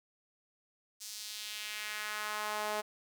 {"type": "tone with high-pass filter sweep", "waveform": "sawtooth", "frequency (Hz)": 211.5, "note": "G#3", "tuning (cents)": 32, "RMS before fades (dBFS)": -39, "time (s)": [1, 2.82], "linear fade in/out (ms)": 20, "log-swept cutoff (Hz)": [5900, 620], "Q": 1.5, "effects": []}